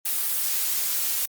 blue noise, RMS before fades -25 dBFS, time 0.05-1.26 s, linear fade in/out 10 ms, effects Opus 32 kbps

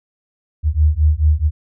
sine beating tone pair, 74.3 / 78.9 Hz, D2 / D#2, +21 / +25 cents, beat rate 4.6 Hz, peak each -14 dBFS, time 0.63-1.51 s, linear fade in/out 50 ms, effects none

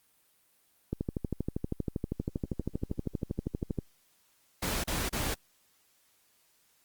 click train, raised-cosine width 3 ms, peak -18 dBFS, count 37, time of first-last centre 0.93-3.787 s, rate 12.6 Hz
pink noise bursts, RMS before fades -32 dBFS, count 3, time 4.62-5.346 s, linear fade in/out 10 ms, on 220 ms, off 33 ms
effects white hiss -68 dBFS RMS until 6.84 s + Opus 32 kbps

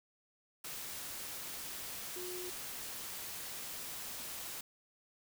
sine tone in noise, 360.9 Hz, F#4, 43 cents flat, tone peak -43 dBFS, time 2.16-2.5 s, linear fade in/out 5 ms, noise white, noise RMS -44 dBFS, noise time 0.64-4.61 s, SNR -2 dB, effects none

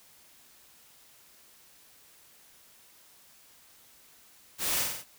white noise with echo, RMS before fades -31 dBFS, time 4.58-4.86 s, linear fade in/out 50 ms, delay 47 ms, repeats 4, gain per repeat -3 dB, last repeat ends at 5.048 s, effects white hiss -58 dBFS RMS until 5.18 s

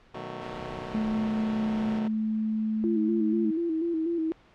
10% pulse chord, B dominant seventh, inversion none, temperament just, 123.47 / 154.34 / 185.21 / 222.2 Hz, B2 / D#3 / F#3 / A3, 0 / -14 / +2 / +17 cents, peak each -34 dBFS, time 0.14-2.08 s, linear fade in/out 5 ms
pink noise, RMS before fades -43 dBFS, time 0.41-1.99 s, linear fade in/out 5 ms
sine tone, 217.9 Hz, A3, 17 cents flat, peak -25 dBFS, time 0.94-3.51 s, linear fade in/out 10 ms
sine tone with vibrato, 329.6 Hz, E4, in tune, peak -25 dBFS, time 2.84-4.32 s, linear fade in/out 0 ms, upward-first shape square, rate 4.1 Hz, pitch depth 52 cents each way
effects pink hiss -58 dBFS RMS until 4.54 s + low-pass 3000 Hz 12 dB/octave

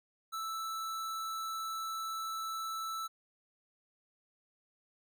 square tone, 1318.5 Hz, E6, in tune, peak -37 dBFS, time 0.32-3.08 s, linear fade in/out 20 ms, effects none

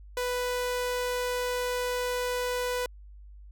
sawtooth tone, 494.9 Hz, B4, 4 cents sharp, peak -24 dBFS, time 0.17-2.86 s, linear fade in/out 2 ms, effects added 50 Hz sine -45 dBFS peak until 3.51 s

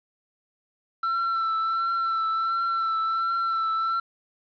triangle tone with vibrato, 1340 Hz, E6, 28 cents sharp, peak -21 dBFS, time 1.03-4 s, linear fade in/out 5 ms, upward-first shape triangle, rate 1.4 Hz, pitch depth 28 cents each way, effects resampled to 11025 Hz + 9-bit

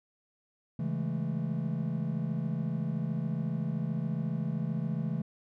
triangle chord, A major seventh, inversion first, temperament just, 137.5 / 165 / 206.2 / 220 Hz, C#3 / E3 / G#3 / A3, -14 / +2 / -12 / 0 cents, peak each -33 / -31 / -37 / -35 dBFS, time 0.79-5.22 s, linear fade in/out 5 ms, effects none

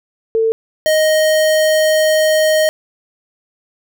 sine / square tone pair in turn, 448.1 / 623.4 Hz, A4 / D#5, +32 / +3 cents, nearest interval tritone, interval 571 cents, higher second, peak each -11 dBFS, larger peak neither, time 0.35-0.52 / 0.86-2.69 s, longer second, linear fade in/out 0 ms, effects none

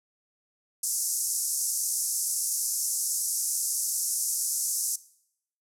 white band-pass noise, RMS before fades -29 dBFS, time 0.83-4.96 s, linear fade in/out 5 ms, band 5500 to 12000 Hz, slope 48 dB/octave, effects noise-tail reverb RT60 0.7 s tail -19 dB re dry

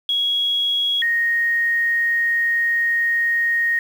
sine tone pair in turn, 3322 / 1864.4 Hz, G#7 / A#6, 0 / 0 cents, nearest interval minor seventh, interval 1000 cents, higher first, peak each -17 / -16 dBFS, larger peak second, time 0.09-1.02 / 1.02-3.79 s, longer second, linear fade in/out 2 ms, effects 7-bit

